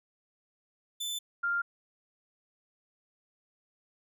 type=tone pair in turn; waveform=sawtooth / sine; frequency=3520 / 1396.9 Hz; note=A7 / F6; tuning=0 / 0 cents; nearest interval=octave + major third; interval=1600 cents; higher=first; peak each=-30 / -27 dBFS; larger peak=second; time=1-1.19 / 1.43-1.62 s; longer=neither; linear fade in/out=10 ms; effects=none